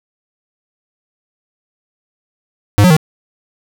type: tone with pitch steps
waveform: square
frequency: 102.5 / 181.4 / 156.4 Hz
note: G#2 / F#3 / D#3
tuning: -22 / -34 / +9 cents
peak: -6 dBFS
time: 2.78-2.966 s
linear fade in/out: 0 ms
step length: 62 ms
effects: none